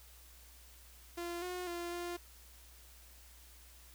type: tone with pitch steps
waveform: sawtooth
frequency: 345.2 / 360.9 / 345.9 / 349 Hz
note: F4 / F#4 / F4 / F4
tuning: -20 / -43 / -17 / -1 cents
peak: -35 dBFS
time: 1.17-2.17 s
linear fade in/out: 10 ms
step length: 250 ms
effects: added 60 Hz sine -58 dBFS peak until 3.94 s + white hiss -60 dBFS RMS until 3.94 s